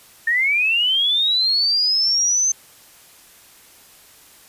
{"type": "linear sweep", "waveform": "sine", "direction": "up", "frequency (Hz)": [1800, 6272], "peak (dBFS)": -15, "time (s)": [0.27, 2.52], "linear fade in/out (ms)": 5, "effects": ["white hiss -48 dBFS RMS until 4.48 s", "resampled to 32000 Hz"]}